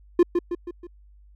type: tone with echo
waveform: triangle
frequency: 349.2 Hz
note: F4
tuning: in tune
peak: -10 dBFS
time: 0.19-0.23 s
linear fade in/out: 5 ms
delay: 160 ms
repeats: 4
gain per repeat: -6 dB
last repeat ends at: 0.87 s
effects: added 50 Hz sine -49 dBFS peak until 1.35 s